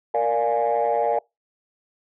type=chord; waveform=sine; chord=Bb dominant seventh; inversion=none; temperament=equal; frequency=466.2 / 587.3 / 698.5 / 830.6 Hz; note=Bb4 / D5 / F5 / Ab5; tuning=0 / 0 / 0 / 0 cents; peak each=-23 dBFS; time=0.14-1.19 s; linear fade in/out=5 ms; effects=noise-tail reverb RT60 0.2 s tail -25 dB re dry + tanh soft clip ceiling -13 dBFS